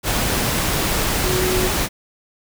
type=tone in noise; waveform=sine; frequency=368 Hz; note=F#4; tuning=9 cents flat; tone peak=-21 dBFS; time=1.22-1.7 s; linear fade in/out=50 ms; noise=pink; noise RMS=-20 dBFS; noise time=0.03-1.89 s; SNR=-4 dB; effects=none